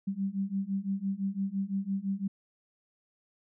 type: beating tone pair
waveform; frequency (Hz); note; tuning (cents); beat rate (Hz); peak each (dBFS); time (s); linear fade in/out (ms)
sine; 192.4 / 198.3; G3 / G3; -32 / +20; 5.9; -33 / -32; 0.07-2.28; 10
effects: none